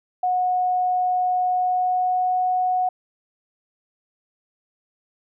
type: tone with pitch glide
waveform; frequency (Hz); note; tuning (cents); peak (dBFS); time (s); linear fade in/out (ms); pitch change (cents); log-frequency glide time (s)
sine; 730 to 734.7; F#5 to F#5; -24 to -12; -18; 0.23-2.89; 5; +12; 1.48-2.41
effects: none